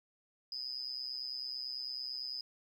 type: tone with amplitude modulation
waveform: sine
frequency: 5010 Hz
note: D#8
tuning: 11 cents sharp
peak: -34 dBFS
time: 0.52-2.41 s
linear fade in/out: 2 ms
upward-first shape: sine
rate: 129 Hz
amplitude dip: 95%
effects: 11-bit